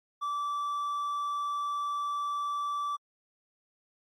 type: tone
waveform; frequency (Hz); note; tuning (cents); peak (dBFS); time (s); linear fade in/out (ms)
triangle; 1161; D6; -20; -28; 0.21-2.97; 20
effects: AAC 64 kbps